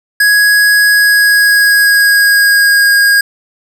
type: tone with pitch glide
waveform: square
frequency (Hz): 1665 to 1631.7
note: G#6 to G#6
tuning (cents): +4 to -31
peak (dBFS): -6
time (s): 0.2-3.21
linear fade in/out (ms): 5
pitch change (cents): -35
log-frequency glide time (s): 0.9-2.92
effects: none